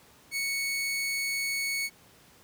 sawtooth tone, 2217 Hz, C#7, in tune, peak -25 dBFS, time 0.31-1.9 s, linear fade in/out 50 ms, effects pink hiss -57 dBFS RMS until 2.43 s + high-pass 80 Hz 12 dB/octave

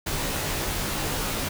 pink noise with comb filter, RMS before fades -28 dBFS, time 0.06-1.49 s, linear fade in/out 10 ms, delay 17 ms, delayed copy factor -0.9, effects none

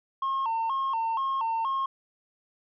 sine tone with vibrato, 987.8 Hz, B5, in tune, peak -23 dBFS, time 0.22-1.86 s, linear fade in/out 5 ms, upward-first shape square, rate 2.1 Hz, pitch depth 150 cents each way, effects tanh soft clip ceiling -24 dBFS

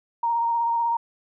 sine tone with vibrato, 932.3 Hz, A#5, in tune, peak -20 dBFS, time 0.23-0.97 s, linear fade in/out 5 ms, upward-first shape sine, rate 16 Hz, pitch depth 19 cents each way, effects none

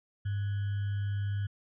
sine tone with sample-and-hold, 100.8 Hz, G2, 49 cents sharp, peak -29 dBFS, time 0.25-1.47 s, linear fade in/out 10 ms, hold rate 1575 Hz, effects resampled to 8000 Hz

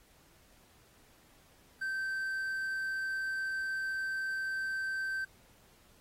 triangle tone, 1554 Hz, G6, 16 cents flat, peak -31 dBFS, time 1.81-5.25 s, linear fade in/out 10 ms, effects pink hiss -64 dBFS RMS until 6 s + AAC 48 kbps

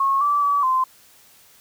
sine tone with pitch steps, 1092 / 1160 / 1145 / 1037 Hz, C#6 / D6 / D6 / C6, -26 / -22 / -44 / -16 cents, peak -16 dBFS, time 0-0.84 s, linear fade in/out 5 ms, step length 210 ms, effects white hiss -52 dBFS RMS until 1.6 s

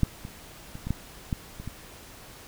clicks, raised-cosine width 5 ms, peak -8 / -24 / -26 / -20 / -13 / -14 / -25 / -22 dBFS, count 8, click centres 0.033 / 0.251 / 0.754 / 0.87 / 0.906 / 1.328 / 1.6 / 1.676 s, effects pink hiss -47 dBFS RMS until 2.47 s

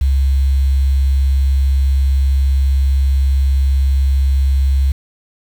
sine tone with quantisation, 67.6 Hz, C#2, 43 cents flat, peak -10 dBFS, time 0.01-4.92 s, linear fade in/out 5 ms, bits 6, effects none

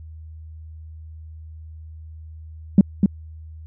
sine tone with echo, 196 Hz, G3, in tune, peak -5 dBFS, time 2.78-2.81 s, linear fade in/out 2 ms, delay 250 ms, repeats 1, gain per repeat -5 dB, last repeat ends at 3.06 s, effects tanh soft clip ceiling -2 dBFS + added 79 Hz sine -36 dBFS peak until 3.66 s

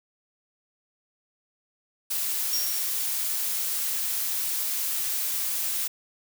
blue noise, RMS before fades -28 dBFS, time 2.1-5.88 s, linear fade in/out 10 ms
square tone with exponential decay, 5588 Hz, F8, in tune, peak -25 dBFS, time 2.53-3.22 s, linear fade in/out 1 ms, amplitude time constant 150 ms
effects none

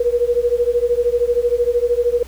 sine beating tone pair, 474.9 / 487.9 Hz, A#4 / B4, +32 / -21 cents, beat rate 13 Hz, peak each -17 dBFS, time 0-2.23 s, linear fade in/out 5 ms, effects added 62 Hz sine -36 dBFS peak until 2.27 s + pink hiss -44 dBFS RMS until 2.27 s

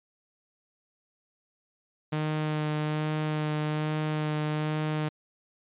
sawtooth tone with vibrato, 153 Hz, D#3, 29 cents flat, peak -23 dBFS, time 2.12-5.09 s, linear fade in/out 10 ms, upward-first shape sine, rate 1.2 Hz, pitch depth 13 cents each way, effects resampled to 8000 Hz

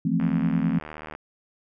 sine chord, F major seventh, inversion third, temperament equal, 164.81 / 174.61 / 220 / 261.6 Hz, E3 / F3 / A3 / C4, 0 / 0 / 0 / 0 cents, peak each -26 dBFS, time 0.05-0.79 s, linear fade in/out 5 ms
click train, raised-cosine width 0.5 ms, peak -22 dBFS, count 74, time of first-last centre 0.2-1.151 s, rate 76.8 Hz
effects none

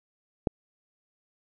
click, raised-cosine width 2 ms, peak -10 dBFS, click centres 0.472 s, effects none

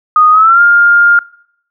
sine tone with pitch glide, 1239 to 1406.9 Hz, D#6 to F6, -8 to +12 cents, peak -3 dBFS, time 0.16-1.19 s, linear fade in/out 2 ms, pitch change +220 cents, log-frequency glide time 0.31-0.61 s, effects noise-tail reverb RT60 0.7 s tail -23 dB re dry

